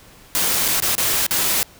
white noise with dropouts, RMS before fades -19 dBFS, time 0.35-1.63 s, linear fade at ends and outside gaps 0 ms, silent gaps 0.68-0.684 / 0.801-0.823 / 0.952-0.98 / 1.265-1.309 s, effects pink hiss -47 dBFS RMS until 1.79 s

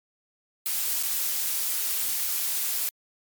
blue noise with dropouts, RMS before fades -27 dBFS, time 0.66-2.89 s, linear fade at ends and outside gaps 0 ms, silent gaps 1.027-1.033 s, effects MP3 96 kbps

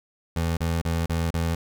25% pulse tone bursts, 83 Hz, E2, 12 cents sharp, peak -19 dBFS, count 5, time 0.36-1.55 s, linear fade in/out 5 ms, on 210 ms, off 35 ms, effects none

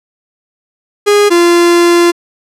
45% pulse tone pair in turn, 411.5 / 345.2 Hz, G#4 / F4, -16 / -20 cents, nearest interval minor third, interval 304 cents, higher first, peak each -5 dBFS, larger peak neither, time 1.06-1.3 / 1.3-2.12 s, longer second, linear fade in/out 20 ms, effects low-pass 11000 Hz 12 dB/octave

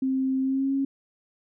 sine tone with pitch glide, 263.9 to 273 Hz, C4 to C#4, +15 to -26 cents, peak -22 dBFS, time 0.02-0.85 s, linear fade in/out 5 ms, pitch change +59 cents, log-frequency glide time 0.41-0.74 s, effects none

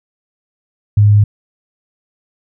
sine tone, 103.83 Hz, G#2, in tune, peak -5 dBFS, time 0.97-1.24 s, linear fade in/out 5 ms, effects none

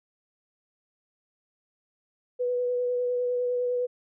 sine tone with vibrato, 492.9 Hz, B4, 3 cents flat, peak -24 dBFS, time 2.39-3.87 s, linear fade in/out 20 ms, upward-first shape sine, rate 9.9 Hz, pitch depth 14 cents each way, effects none

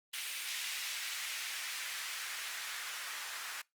blue noise with band-pass filter sweep, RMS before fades -41 dBFS, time 0.13-3.62 s, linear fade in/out 10 ms, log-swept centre 2500 to 1400 Hz, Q 1.3, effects noise-tail reverb RT60 0.2 s tail -24 dB re dry + Opus 32 kbps

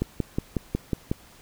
click train, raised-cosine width 3 ms, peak -11 dBFS, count 7, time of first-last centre 0.02-1.115 s, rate 5.48 Hz, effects pink hiss -52 dBFS RMS until 1.41 s

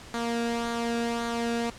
sawtooth tone with flanger, 233.8 Hz, A#3, 5 cents sharp, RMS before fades -29 dBFS, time 0.14-1.7 s, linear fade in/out 2 ms, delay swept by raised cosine 0.37 to 0.97 ms, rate 1.8 Hz, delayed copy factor -0.5, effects pink hiss -46 dBFS RMS until 1.78 s + low-pass 8000 Hz 12 dB/octave

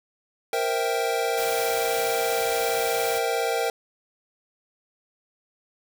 square chord, C dominant seventh, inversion third, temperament equal, 466.2 / 523.3 / 659.3 / 784 Hz, Bb4 / C5 / E5 / G5, 0 / 0 / 0 / 0 cents, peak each -27 / -32 / -31 / -29 dBFS, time 0.53-3.7 s, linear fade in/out 2 ms
white noise, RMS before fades -34 dBFS, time 1.37-3.19 s, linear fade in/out 10 ms
effects none

